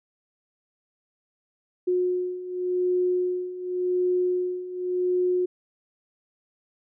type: beating tone pair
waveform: sine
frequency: 361.4 / 362.29 Hz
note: F#4 / F#4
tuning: -41 / -36 cents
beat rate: 0.89 Hz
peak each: -28 / -24 dBFS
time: 1.87-5.46 s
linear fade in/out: 10 ms
effects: none